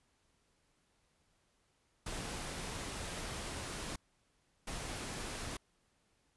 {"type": "noise bursts at uneven times", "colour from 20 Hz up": "pink", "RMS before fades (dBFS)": -42, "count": 2, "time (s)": [[2.06, 3.96], [4.67, 5.57]], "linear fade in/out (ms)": 5, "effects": ["pink hiss -75 dBFS RMS until 6.36 s", "resampled to 24000 Hz"]}